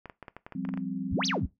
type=clicks; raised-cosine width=0.5 ms; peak=-26 dBFS; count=11; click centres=0.057 / 0.098 / 0.227 / 0.282 / 0.366 / 0.465 / 0.523 / 0.651 / 0.69 / 0.739 / 0.775 s
type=chord; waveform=sine; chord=F suspended second; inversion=none; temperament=equal; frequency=174.61 / 196 / 261.6 Hz; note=F3 / G3 / C4; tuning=0 / 0 / 0 cents; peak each=-36 / -35 / -34 dBFS; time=0.55-1.46 s; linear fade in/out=5 ms
type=exponential two-way sweep; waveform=sine; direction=up then down; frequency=43.65 to 6400 to 43.65 Hz; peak=-27 dBFS; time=1.11-1.47 s; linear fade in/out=20 ms; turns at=1.26 s
effects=noise-tail reverb RT60 0.2 s tail -19 dB re dry